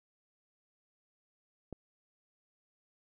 click, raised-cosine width 2 ms, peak -28 dBFS, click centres 1.727 s, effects none

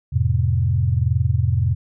sine tone cluster, 85.7 / 106.8 / 128.8 Hz, F2 / G#2 / C3, -32 / +49 / -27 cents, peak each -20 dBFS, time 0.12-1.75 s, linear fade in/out 20 ms, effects none

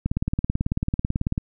click train, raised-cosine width 5 ms, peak -10 dBFS, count 25, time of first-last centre 0.06-1.379 s, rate 18.2 Hz, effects none

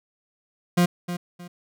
40% pulse tone with echo, 175.9 Hz, F3, 13 cents sharp, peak -15 dBFS, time 0.77-0.86 s, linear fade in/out 10 ms, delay 310 ms, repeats 2, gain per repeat -11 dB, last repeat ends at 1.48 s, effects none

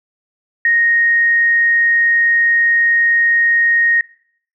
sine tone, 1864.7 Hz, A#6, in tune, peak -10 dBFS, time 0.65-4.01 s, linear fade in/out 2 ms, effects noise-tail reverb RT60 0.6 s tail -21 dB re dry

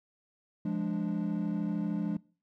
triangle chord, D diminished, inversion first, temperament equal, 174.61 / 207.7 / 293.7 Hz, F3 / Ab3 / D4, 0 / 0 / 0 cents, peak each -31 / -30 / -33 dBFS, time 0.65-2.17 s, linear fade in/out 5 ms, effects noise-tail reverb RT60 0.4 s tail -23 dB re dry + tanh soft clip ceiling -21 dBFS

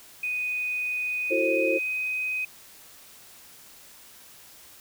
sine tone with pitch glide, 2489 to 2511 Hz, D#7 to D#7, 0 to +15 cents, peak -26 dBFS, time 0.23-2.45 s, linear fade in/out 5 ms, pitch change +15 cents, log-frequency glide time 1.33-1.88 s
sine chord, F# half-diminished seventh, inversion third, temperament just, 333 / 370 / 444 / 532.8 Hz, E4 / F#4 / A4 / C5, +18 / 0 / +16 / +31 cents, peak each -28 / -30 / -31 / -25 dBFS, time 1.3-1.79 s, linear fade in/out 20 ms
effects white hiss -50 dBFS RMS until 4.8 s

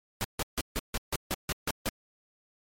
pink noise bursts, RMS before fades -30 dBFS, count 10, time 0.21-1.89 s, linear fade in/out 0 ms, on 33 ms, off 150 ms, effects MP3 64 kbps

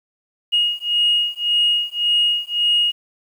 sine beating tone pair, 2871 / 2872.8 Hz, F7 / F7, +47 / +48 cents, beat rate 1.8 Hz, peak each -18 dBFS, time 0.52-2.92 s, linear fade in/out 20 ms, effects tanh soft clip ceiling -8 dBFS + 8-bit

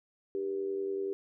sine tone with amplitude modulation, 392 Hz, G4, in tune, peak -28 dBFS, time 0.35-1.13 s, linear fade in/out 0 ms, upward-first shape sine, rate 90.6 Hz, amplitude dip 65%, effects none

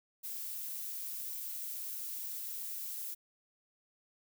violet noise, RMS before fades -41 dBFS, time 0.23-3.15 s, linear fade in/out 20 ms, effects none

